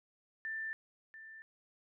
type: tone with echo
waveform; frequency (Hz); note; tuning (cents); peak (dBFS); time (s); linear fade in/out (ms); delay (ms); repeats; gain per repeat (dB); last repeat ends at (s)
sine; 1777; A6; +17; -37; 0.45-0.73; 0; 690; 1; -12; 1.42
effects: none